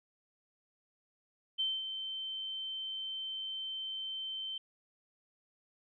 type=tone with ADSR envelope; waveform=sine; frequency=3099 Hz; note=G7; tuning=21 cents flat; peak=-29 dBFS; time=1.58-4.58 s; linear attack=21 ms; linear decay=220 ms; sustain=-8 dB; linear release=4 ms; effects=none